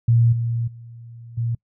sine tone with level steps, 116.9 Hz, A#2, 5 cents sharp, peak -12 / -20 / -37 / -20 dBFS, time 0.08-1.55 s, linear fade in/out 5 ms, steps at 0.32 / 0.67 / 1.37 s, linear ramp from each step 10 ms, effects noise-tail reverb RT60 0.1 s tail -26 dB re dry

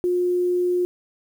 sine tone with quantisation, 357.3 Hz, F4, 40 cents sharp, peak -18 dBFS, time 0.04-0.85 s, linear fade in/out 0 ms, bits 8, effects none

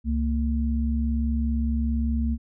sine tone pair together, 68.2 / 229.4 Hz, C#2 / A#3, -28 / -28 cents, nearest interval octave + major sixth, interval 2100 cents, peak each -23 / -26 dBFS, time 0.04-2.38 s, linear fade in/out 50 ms, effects none

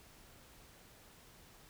silence, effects pink hiss -60 dBFS RMS until 1.69 s

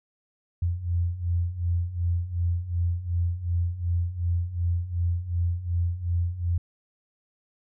sine beating tone pair, 85 / 87.7 Hz, F2 / F2, -46 / +8 cents, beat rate 2.7 Hz, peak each -29 / -25 dBFS, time 0.62-6.58 s, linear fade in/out 5 ms, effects none

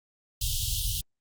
pink band-stop noise, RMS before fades -29 dBFS, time 0.41-1.01 s, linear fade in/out 5 ms, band 130 to 2900 Hz, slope 96 dB/octave, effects Opus 48 kbps

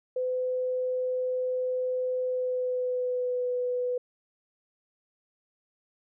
sine tone with pitch glide, 507 to 495.7 Hz, B4 to B4, +45 to +6 cents, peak -26 dBFS, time 0.16-3.98 s, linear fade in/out 5 ms, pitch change -39 cents, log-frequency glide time 2.24-3.51 s, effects none

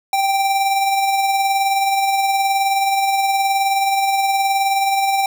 square tone with tremolo, 784 Hz, G5, in tune, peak -14 dBFS, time 0.13-5.26 s, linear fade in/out 2 ms, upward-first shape sine, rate 19 Hz, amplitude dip 35%, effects none

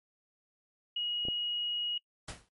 sine tone, 2895 Hz, F#7, 38 cents flat, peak -31 dBFS, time 0.96-1.98 s, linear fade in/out 5 ms
clicks, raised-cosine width 2 ms, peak -32 / -24 dBFS, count 2, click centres 1.252 / 1.285 s
pink noise with exponential decay, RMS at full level -37 dBFS, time 2.28-2.49 s, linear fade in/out 5 ms, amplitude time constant 45 ms
effects noise-tail reverb RT60 0.1 s tail -24 dB re dry + MP3 48 kbps

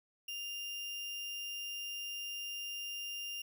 35% pulse tone, 2800 Hz, F7, 4 cents sharp, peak -38 dBFS, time 0.28-3.42 s, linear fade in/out 5 ms, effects none

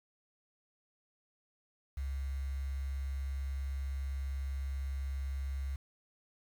sine tone with quantisation, 67.8 Hz, C#2, 38 cents flat, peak -34 dBFS, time 1.97-5.76 s, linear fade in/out 5 ms, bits 9, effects none

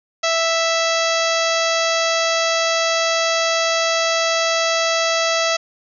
harmonic tone, 659.3 Hz, E5, in tune, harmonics 1 / 2 / 3 / 4 / 5 / 6 / 7 / 8 / 9 / 10, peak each -20 / -23 / -25 / -26 / -27 / -28 / -28 / -29 / -30 / -30 dBFS, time 0.23-5.57 s, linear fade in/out 10 ms, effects none

